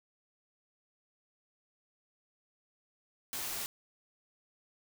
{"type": "noise", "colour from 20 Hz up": "white", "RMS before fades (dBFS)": -38, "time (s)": [3.33, 3.66], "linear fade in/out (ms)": 0, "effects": []}